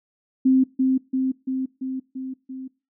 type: tone with echo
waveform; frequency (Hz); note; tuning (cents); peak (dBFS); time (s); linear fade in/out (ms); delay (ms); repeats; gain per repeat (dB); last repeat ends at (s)
sine; 261.6; C4; 0; -13; 0.45-0.64; 10; 340; 6; -3; 2.68
effects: noise-tail reverb RT60 0.3 s tail -22 dB re dry